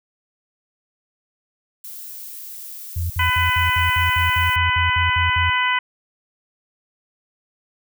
violet noise, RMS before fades -35 dBFS, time 1.84-4.56 s, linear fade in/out 5 ms
sine tone bursts, 85.7 Hz, F2, 32 cents flat, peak -20 dBFS, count 13, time 2.96-5.5 s, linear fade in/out 5 ms, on 140 ms, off 60 ms
harmonic tone, 501 Hz, B4, 25 cents sharp, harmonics 2 / 3 / 4 / 5 / 6, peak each -21 / -24 / -21 / -27 / -26 dBFS, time 3.19-5.79 s, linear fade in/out 5 ms
effects none

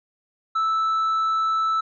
sine tone with tanh clipping, 1315 Hz, E6, 5 cents flat, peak -20 dBFS, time 0.55-1.81 s, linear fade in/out 10 ms, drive 3 dB, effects none

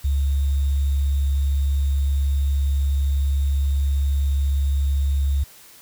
sine tone with sample-and-hold, 69.7 Hz, C#2, 10 cents sharp, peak -17 dBFS, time 0.04-5.44 s, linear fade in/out 10 ms, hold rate 3675 Hz, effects white hiss -47 dBFS RMS until 5.81 s

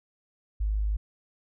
sine tone, 52 Hz, G#1, 3 cents sharp, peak -24 dBFS, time 0.6-0.97 s, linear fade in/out 10 ms, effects none

